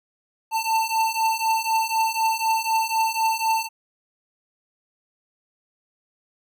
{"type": "beating tone pair", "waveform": "square", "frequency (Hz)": [890, 894], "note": ["A5", "A5"], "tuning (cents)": [20, 27], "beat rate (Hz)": 4, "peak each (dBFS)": [-25, -23], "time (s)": [0.51, 3.69], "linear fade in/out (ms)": 50, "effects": []}